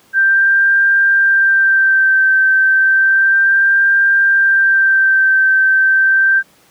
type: tone with vibrato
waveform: sine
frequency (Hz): 1570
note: G6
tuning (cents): +2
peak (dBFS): -8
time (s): 0.13-6.43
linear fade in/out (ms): 50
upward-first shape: sine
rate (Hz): 0.32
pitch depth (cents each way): 21
effects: pink hiss -50 dBFS RMS until 6.7 s + high-pass 150 Hz 12 dB/octave